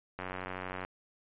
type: click train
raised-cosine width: 0.5 ms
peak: -23 dBFS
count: 62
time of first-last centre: 0.19-0.849 s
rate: 92.5 Hz
effects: resampled to 8000 Hz